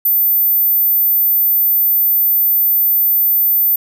sine tone, 14080 Hz, A9, in tune, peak -10 dBFS, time 0.05-3.76 s, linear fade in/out 5 ms, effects none

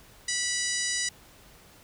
harmonic tone, 980 Hz, B5, 14 cents flat, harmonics 2 / 3 / 4 / 5 / 6 / 7 / 8 / 9, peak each -33 / -39 / -36 / -34 / -34 / -35 / -39 / -35 dBFS, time 0.28-1.09 s, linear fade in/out 5 ms, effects pink hiss -54 dBFS RMS until 1.83 s

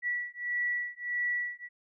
sine beating tone pair, 1946 / 1947.6 Hz, B6 / B6, -26 / -25 cents, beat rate 1.6 Hz, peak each -33 / -33 dBFS, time 0.02-1.69 s, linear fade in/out 50 ms, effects none

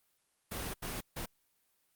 pink noise bursts at uneven times, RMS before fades -39 dBFS, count 3, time 0.51-0.74 / 0.82-1.01 / 1.16-1.26 s, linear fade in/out 10 ms, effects white hiss -75 dBFS RMS until 1.95 s + Opus 32 kbps

